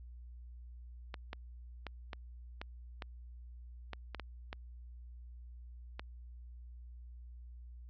clicks, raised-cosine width 0.3 ms, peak -25 dBFS, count 11, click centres 1.142 / 1.331 / 1.867 / 2.132 / 2.615 / 3.022 / 3.933 / 4.147 / 4.197 / 4.529 / 5.995 s, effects added 60 Hz sine -48 dBFS peak until 7.89 s + low-pass 5000 Hz 12 dB/octave

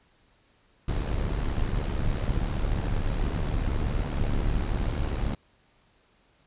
brown noise with amplitude modulation, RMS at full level -24 dBFS, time 0.88-5.35 s, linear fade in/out 5 ms, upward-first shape sine, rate 73 Hz, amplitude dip 65%, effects pink hiss -64 dBFS RMS until 6.46 s + resampled to 8000 Hz

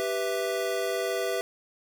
square chord, E minor, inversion first, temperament equal, 392 / 493.9 / 659.3 Hz, G4 / B4 / E5, 0 / 0 / 0 cents, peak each -32 dBFS, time 0-1.41 s, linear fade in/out 0 ms, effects none

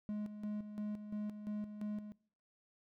triangle tone with tremolo, 209.8 Hz, G#3, 18 cents sharp, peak -35 dBFS, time 0.09-2.12 s, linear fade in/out 0 ms, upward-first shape square, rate 2.9 Hz, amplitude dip 60%, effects noise-tail reverb RT60 0.5 s tail -22 dB re dry

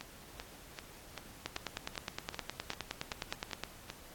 two click trains, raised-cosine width 0.2 ms, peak -18 / -24 dBFS, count 22 / 11, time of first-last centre 1.46-3.636 / 0.01-3.901 s, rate 9.65 / 2.57 Hz, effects pink hiss -54 dBFS RMS until 4.14 s + AAC 64 kbps

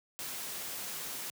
white noise, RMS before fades -40 dBFS, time 0.19-1.3 s, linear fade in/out 0 ms, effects high-pass 100 Hz 12 dB/octave

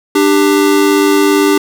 square tone pair together, 297.4 / 395 Hz, D4 / G4, +22 / +13 cents, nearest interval perfect fourth, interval 491 cents, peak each -11 dBFS, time 0.15-1.58 s, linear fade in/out 5 ms, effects none

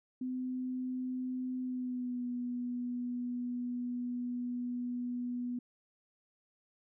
sine tone with pitch glide, 254.7 to 245 Hz, C4 to B3, -46 to -14 cents, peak -34 dBFS, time 0.21-5.59 s, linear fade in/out 5 ms, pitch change -68 cents, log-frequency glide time 1.61-2.26 s, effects none

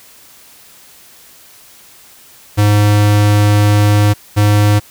square tone pair in turn, 103.83 / 103.83 Hz, G#2 / G#2, 0 / 0 cents, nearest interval unison, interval 0 cents, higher neither, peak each -8 dBFS, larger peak neither, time 2.57-4.14 / 4.36-4.8 s, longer first, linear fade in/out 20 ms, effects white hiss -42 dBFS RMS until 4.9 s

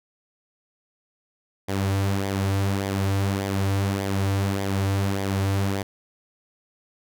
sawtooth tone with flanger, 98 Hz, G2, in tune, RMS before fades -24 dBFS, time 1.68-5.83 s, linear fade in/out 10 ms, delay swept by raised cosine 0.72 to 4.92 ms, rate 1.7 Hz, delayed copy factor -0.55, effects none

